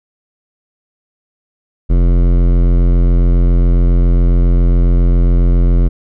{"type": "tone with hard clipping", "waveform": "sine", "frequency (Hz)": 43.65, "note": "F1", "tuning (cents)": 0, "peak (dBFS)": -9, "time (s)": [1.89, 5.89], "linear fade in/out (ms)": 20, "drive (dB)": 16, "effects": []}